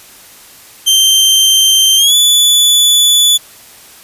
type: tone with pitch glide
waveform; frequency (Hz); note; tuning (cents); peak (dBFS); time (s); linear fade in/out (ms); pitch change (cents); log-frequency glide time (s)
sawtooth; 3136 to 3460; G7 to A7; 0 to -30; -3; 0.86-3.38; 20; +170; 1.97-2.15
effects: white hiss -38 dBFS RMS until 4.03 s + resampled to 32000 Hz